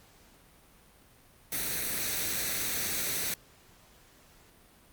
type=noise with comb filter; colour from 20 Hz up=white; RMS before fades=-32 dBFS; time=1.52-3.34 s; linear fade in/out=2 ms; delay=0.49 ms; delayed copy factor=+0.5; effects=pink hiss -59 dBFS RMS until 4.92 s + Opus 48 kbps